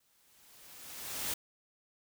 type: noise with exponential growth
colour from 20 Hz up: white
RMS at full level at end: -34 dBFS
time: 0-1.34 s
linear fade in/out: 5 ms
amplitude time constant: 290 ms
effects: none